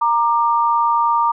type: tone pair together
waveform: sine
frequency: 932.3 / 1189.3 Hz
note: A#5 / D6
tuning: 0 / +21 cents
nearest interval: major third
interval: 421 cents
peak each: -15 / -17 dBFS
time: 0.01-1.32 s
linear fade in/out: 10 ms
effects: none